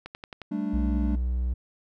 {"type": "click train", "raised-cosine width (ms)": 0.3, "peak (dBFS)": -22, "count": 5, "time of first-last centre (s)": [0.06, 0.417], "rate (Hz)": 11.2}
{"type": "chord", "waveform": "triangle", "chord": "G suspended second", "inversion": "none", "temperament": "equal", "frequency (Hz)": [196, 220, 293.7], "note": ["G3", "A3", "D4"], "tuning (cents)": [0, 0, 0], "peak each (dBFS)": -29, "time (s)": [0.51, 1.16], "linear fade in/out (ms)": 10}
{"type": "tone", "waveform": "triangle", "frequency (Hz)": 61.74, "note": "B1", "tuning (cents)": 0, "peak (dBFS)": -22, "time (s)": [0.73, 1.54], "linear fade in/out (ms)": 10}
{"effects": []}